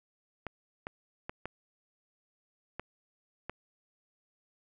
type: clicks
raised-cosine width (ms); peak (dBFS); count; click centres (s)
0.5; -22; 6; 0.467 / 0.869 / 1.295 / 1.456 / 2.796 / 3.496
effects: none